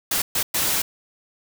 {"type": "noise bursts at uneven times", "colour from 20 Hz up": "white", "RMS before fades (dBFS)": -22, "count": 3, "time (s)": [[0.11, 0.22], [0.35, 0.43], [0.54, 0.82]], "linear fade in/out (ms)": 5, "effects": []}